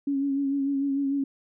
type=tone with vibrato; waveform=sine; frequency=277.2 Hz; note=C#4; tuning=in tune; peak=-23 dBFS; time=0.07-1.24 s; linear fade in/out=5 ms; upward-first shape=sine; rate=6.7 Hz; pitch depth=34 cents each way; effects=none